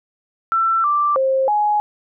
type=tone with pitch steps; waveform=sine; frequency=1340 / 1175 / 531 / 837 Hz; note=E6 / D6 / C5 / G#5; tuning=+28 / +1 / +25 / +13 cents; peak=-14 dBFS; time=0.52-1.8 s; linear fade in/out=0 ms; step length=320 ms; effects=none